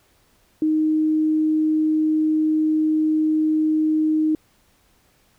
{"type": "tone", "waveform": "sine", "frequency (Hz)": 311.1, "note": "D#4", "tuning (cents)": 0, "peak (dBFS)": -16, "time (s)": [0.62, 4.35], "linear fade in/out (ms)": 2, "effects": ["pink hiss -60 dBFS RMS until 5.38 s"]}